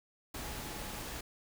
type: tone in noise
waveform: sine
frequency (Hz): 847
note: G#5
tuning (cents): +34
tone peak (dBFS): -52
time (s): 0.44-1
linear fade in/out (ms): 5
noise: pink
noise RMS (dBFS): -42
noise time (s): 0.34-1.21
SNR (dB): -13
effects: none